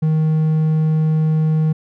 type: tone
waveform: triangle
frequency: 156.8 Hz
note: D#3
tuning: 14 cents sharp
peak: -11 dBFS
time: 0.02-1.73 s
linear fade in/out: 10 ms
effects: none